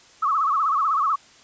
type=tone with vibrato; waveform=sine; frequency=1200 Hz; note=D6; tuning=37 cents sharp; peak=-18 dBFS; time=0.22-1.16 s; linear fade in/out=10 ms; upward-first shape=sine; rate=16 Hz; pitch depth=160 cents each way; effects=white hiss -51 dBFS RMS until 1.43 s + resampled to 16000 Hz